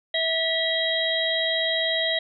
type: harmonic tone with a mistuned harmonic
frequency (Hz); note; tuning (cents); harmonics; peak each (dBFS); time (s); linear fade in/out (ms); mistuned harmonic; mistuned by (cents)
650; E5; -24; 1 / 3 / 5 / 6; -27 / -27 / -27 / -27; 0.14-2.19; 5; 6; -33
effects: none